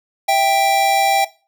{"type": "tone pair together", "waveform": "square", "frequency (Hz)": [659.9, 786], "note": ["E5", "G5"], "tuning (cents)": [2, 4], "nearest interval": "minor third", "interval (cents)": 302, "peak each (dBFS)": [-20, -14], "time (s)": [0.28, 1.25], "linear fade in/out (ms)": 10, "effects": ["noise-tail reverb RT60 0.3 s tail -17 dB re dry"]}